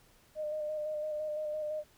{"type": "tone with vibrato", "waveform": "sine", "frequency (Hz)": 609, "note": "D#5", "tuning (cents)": -37, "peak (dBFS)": -33, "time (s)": [0.35, 1.84], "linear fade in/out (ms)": 50, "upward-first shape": "square", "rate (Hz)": 5.9, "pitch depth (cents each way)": 20, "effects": ["pink hiss -64 dBFS RMS until 1.97 s"]}